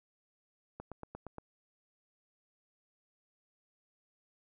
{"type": "click train", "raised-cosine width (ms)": 1, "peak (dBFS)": -29, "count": 6, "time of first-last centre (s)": [0.8, 1.383], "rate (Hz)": 8.57, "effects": []}